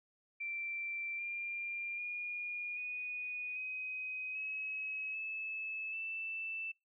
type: tone with pitch steps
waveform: sine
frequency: 2349 / 2390 / 2432 / 2474 / 2518 / 2562 / 2606 / 2652 Hz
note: D7 / D7 / D#7 / D#7 / D#7 / E7 / E7 / E7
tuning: 0 / +30 / -40 / -10 / +20 / -50 / -20 / +10 cents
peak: -38 dBFS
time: 0.4-6.72 s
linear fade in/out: 10 ms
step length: 790 ms
effects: noise-tail reverb RT60 0.2 s tail -24 dB re dry